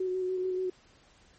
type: tone with vibrato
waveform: sine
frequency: 370 Hz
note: F#4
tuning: in tune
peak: -28 dBFS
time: 0-0.7 s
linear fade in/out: 5 ms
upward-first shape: square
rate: 6.9 Hz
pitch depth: 16 cents each way
effects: pink hiss -61 dBFS RMS until 1.38 s + MP3 32 kbps